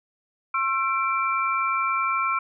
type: tone cluster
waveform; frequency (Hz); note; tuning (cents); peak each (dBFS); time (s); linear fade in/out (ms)
sine; 1074 / 1343 / 2343; C6 / E6 / D7; +45 / +32 / -5; -26 / -24 / -28; 0.54-2.39; 5
effects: none